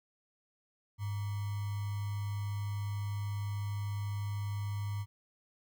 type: tone with sample-and-hold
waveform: sine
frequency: 101.8 Hz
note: G#2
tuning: 34 cents flat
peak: -33 dBFS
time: 0.98-5.06 s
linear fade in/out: 50 ms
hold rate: 1050 Hz
effects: none